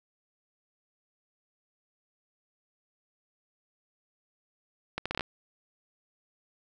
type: accelerating click train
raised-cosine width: 0.3 ms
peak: -15 dBFS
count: 7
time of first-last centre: 4.98-5.208 s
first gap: 76 ms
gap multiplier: 0.71
effects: none